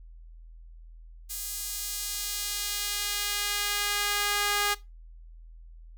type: tone with high-pass filter sweep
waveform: sawtooth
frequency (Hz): 410.1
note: G#4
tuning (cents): -22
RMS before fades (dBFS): -30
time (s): 1.29-4.75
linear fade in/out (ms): 20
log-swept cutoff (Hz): 8000 to 1200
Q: 0.71
effects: noise-tail reverb RT60 0.2 s tail -18 dB re dry + added 41 Hz sine -45 dBFS peak until 5.97 s